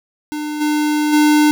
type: tone with level steps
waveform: square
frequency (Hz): 300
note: D4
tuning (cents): +37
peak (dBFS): -22 / -15 / -10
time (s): 0.32-1.51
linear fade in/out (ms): 0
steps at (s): 0.6 / 1.12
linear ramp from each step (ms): 20
effects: none